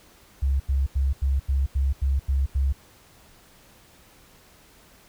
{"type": "tone bursts", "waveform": "sine", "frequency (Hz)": 67.9, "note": "C#2", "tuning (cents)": -35, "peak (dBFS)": -19, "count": 9, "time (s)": [0.42, 2.728], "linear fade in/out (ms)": 10, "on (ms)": 180, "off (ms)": 86, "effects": ["pink hiss -54 dBFS RMS until 5.08 s"]}